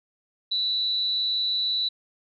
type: tone with amplitude modulation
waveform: sine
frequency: 3951 Hz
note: B7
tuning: in tune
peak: -20 dBFS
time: 0.51-1.89 s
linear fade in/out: 10 ms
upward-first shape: sine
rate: 226 Hz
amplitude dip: 55%
effects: none